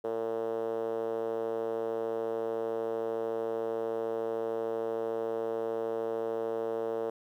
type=tone with band-pass filter; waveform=5% pulse; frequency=113.4 Hz; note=A#2; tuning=47 cents flat; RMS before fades=-33 dBFS; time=0.04-7.1 s; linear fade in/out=5 ms; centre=470 Hz; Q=4.5; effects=11-bit